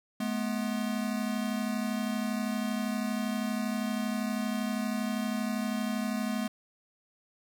square tone pair together, 212.7 / 245.3 Hz, G#3 / B3, +42 / -12 cents, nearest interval major second, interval 246 cents, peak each -32 / -34 dBFS, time 0.2-6.48 s, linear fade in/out 5 ms, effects none

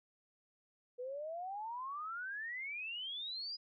sine exponential sweep, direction up, 483.2 to 4978 Hz, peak -40 dBFS, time 0.98-3.57 s, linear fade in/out 20 ms, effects none

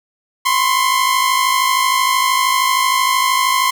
sawtooth tone pair together, 1020 / 1073 Hz, C6 / C6, -44 / +43 cents, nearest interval minor second, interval 87 cents, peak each -12 dBFS, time 0.45-3.71 s, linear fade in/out 10 ms, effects none

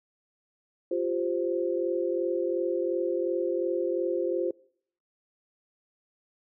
sine chord, F suspended second, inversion none, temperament equal, 349.2 / 392 / 523.3 Hz, F4 / G4 / C5, 0 / 0 / 0 cents, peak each -28 / -32 / -30 dBFS, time 0.91-4.51 s, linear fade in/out 5 ms, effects noise-tail reverb RT60 0.6 s tail -23 dB re dry

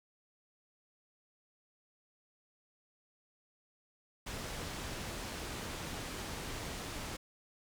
pink low-pass noise, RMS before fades -42 dBFS, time 4.26-7.17 s, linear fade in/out 10 ms, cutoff 9100 Hz, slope 12 dB/octave, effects none

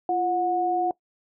sine tone pair together, 344.2 / 729.3 Hz, F4 / F#5, -25 / -25 cents, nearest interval octave + minor second, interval 1300 cents, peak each -27 / -22 dBFS, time 0.09-0.91 s, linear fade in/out 2 ms, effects noise-tail reverb RT60 0.1 s tail -21 dB re dry

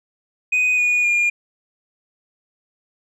sine tone with pitch steps, 2495 / 2455 / 2416 Hz, D#7 / D#7 / D7, +4 / -24 / +48 cents, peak -12 dBFS, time 0.52-1.3 s, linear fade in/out 10 ms, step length 260 ms, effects tanh soft clip ceiling -14 dBFS

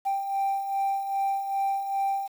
sine beating tone pair, 784 / 786.5 Hz, G5 / G5, 0 / +6 cents, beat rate 2.5 Hz, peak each -31 / -24 dBFS, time 0.05-2.28 s, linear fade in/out 20 ms, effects tanh soft clip ceiling -21 dBFS + 8-bit

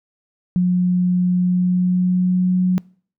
sine tone with pitch glide, 180 to 182.83 Hz, F#3 to F#3, -47 to -20 cents, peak -13 dBFS, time 0.56-2.78 s, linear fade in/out 0 ms, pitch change +27 cents, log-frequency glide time 1.4-2.62 s, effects noise-tail reverb RT60 0.5 s tail -25 dB re dry

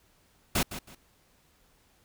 pink noise with echo, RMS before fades -26 dBFS, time 0.55-0.63 s, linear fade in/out 5 ms, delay 160 ms, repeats 2, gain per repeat -12 dB, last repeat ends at 0.95 s, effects pink hiss -65 dBFS RMS until 2.04 s

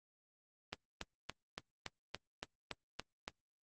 click train, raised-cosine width 0.2 ms, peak -22 dBFS, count 10, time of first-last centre 0.73-3.28 s, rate 3.53 Hz, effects Opus 24 kbps

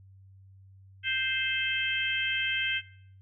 harmonic tone, 523.3 Hz, C5, in tune, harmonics 3 / 4 / 5 / 6, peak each -32 / -32 / -32 / -32 dBFS, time 1.03-2.82 s, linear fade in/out 50 ms, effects noise-tail reverb RT60 0.6 s tail -18 dB re dry + added 96 Hz sine -51 dBFS peak until 3.21 s

